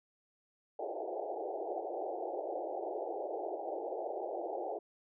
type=band-pass noise; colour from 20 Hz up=white; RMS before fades=-39 dBFS; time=0.79-4.79 s; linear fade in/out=5 ms; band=330 to 810 Hz; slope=96 dB/octave; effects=none